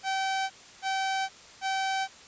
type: tone bursts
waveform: sawtooth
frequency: 770 Hz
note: G5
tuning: 31 cents flat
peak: -23 dBFS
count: 3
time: 0.03-2.08 s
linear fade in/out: 50 ms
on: 470 ms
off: 320 ms
effects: white hiss -50 dBFS RMS until 2.27 s + resampled to 16000 Hz